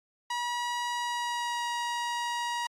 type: tone with pitch glide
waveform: sawtooth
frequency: 964 to 953.5 Hz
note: B5 to A#5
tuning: -42 to +39 cents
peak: -26 dBFS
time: 0.3-2.67 s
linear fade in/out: 5 ms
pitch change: -19 cents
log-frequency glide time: 0.89-1.67 s
effects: low-pass 8000 Hz 12 dB/octave + AAC 64 kbps